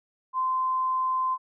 sine tone, 1035 Hz, C6, 19 cents flat, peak -23 dBFS, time 0.33-1.38 s, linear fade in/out 50 ms, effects none

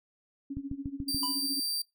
sine tone with tremolo, 277.2 Hz, C#4, in tune, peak -32 dBFS, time 0.5-1.6 s, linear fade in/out 5 ms, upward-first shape sine, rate 14 Hz, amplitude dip 85%
click train, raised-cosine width 5 ms, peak -25 dBFS, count 5, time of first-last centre 0.57-1.146 s, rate 6.94 Hz
sawtooth tone, 4687 Hz, D8, 4 cents flat, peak -27 dBFS, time 1.08-1.82 s, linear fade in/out 5 ms
square tone with exponential decay, 987.8 Hz, B5, in tune, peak -32 dBFS, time 1.23-1.47 s, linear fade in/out 2 ms, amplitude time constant 51 ms
effects noise-tail reverb RT60 0.2 s tail -24 dB re dry

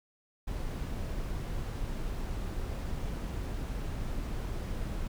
brown noise, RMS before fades -35 dBFS, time 0.47-5.08 s, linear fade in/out 10 ms, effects none

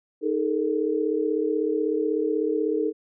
sine tone cluster, 311.6 / 419.3 / 455.5 Hz, D#4 / G#4 / A#4, +3 / +17 / -40 cents, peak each -26 dBFS, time 0.21-2.93 s, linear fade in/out 50 ms, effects none

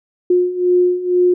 sine beating tone pair, 357.4 / 359.5 Hz, F4 / F#4, +40 / -50 cents, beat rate 2.1 Hz, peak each -17 / -13 dBFS, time 0.3-1.34 s, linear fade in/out 5 ms, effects none

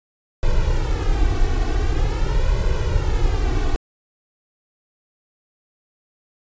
brown noise with flanger, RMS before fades -18 dBFS, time 0.43-3.76 s, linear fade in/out 0 ms, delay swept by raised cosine 2 to 2.69 ms, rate 0.45 Hz, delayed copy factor +1, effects resampled to 16000 Hz

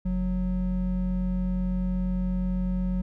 triangle tone pair together, 45.9 / 183.6 Hz, F#1 / F#3, -13 / -13 cents, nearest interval 2 octaves, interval 2400 cents, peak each -26 / -24 dBFS, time 0.05-3.02 s, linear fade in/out 10 ms, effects none

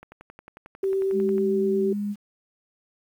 click train, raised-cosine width 0.5 ms, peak -28 dBFS, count 16, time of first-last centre 0.03-1.381 s, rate 11.1 Hz
sine tone with vibrato, 386.2 Hz, G4, 26 cents flat, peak -21 dBFS, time 0.83-1.93 s, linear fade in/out 5 ms, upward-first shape sine, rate 8.8 Hz, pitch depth 8 cents each way
sine tone, 205.2 Hz, G#3, 21 cents flat, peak -25 dBFS, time 1.12-2.16 s, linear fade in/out 50 ms
effects 9-bit

